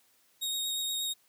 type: tone with vibrato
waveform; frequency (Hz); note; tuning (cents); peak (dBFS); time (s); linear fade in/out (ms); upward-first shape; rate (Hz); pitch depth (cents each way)
sawtooth; 3746; A#7; +8; -28; 0.41-1.14; 20; triangle; 8.4; 16
effects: white hiss -67 dBFS RMS until 1.28 s + high-pass 100 Hz 12 dB/octave